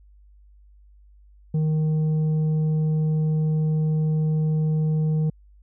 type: tone with tanh clipping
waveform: sine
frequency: 155.56 Hz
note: D#3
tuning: in tune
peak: -20 dBFS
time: 1.54-5.3 s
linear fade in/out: 5 ms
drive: 5 dB
effects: added 50 Hz sine -49 dBFS peak until 5.62 s